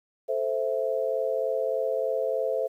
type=chord; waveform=sine; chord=A minor; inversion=none; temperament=equal; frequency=440 / 523.3 / 659.3 Hz; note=A4 / C5 / E5; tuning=0 / 0 / 0 cents; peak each=-30 / -27 / -30 dBFS; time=0.28-2.68 s; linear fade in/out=20 ms; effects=10-bit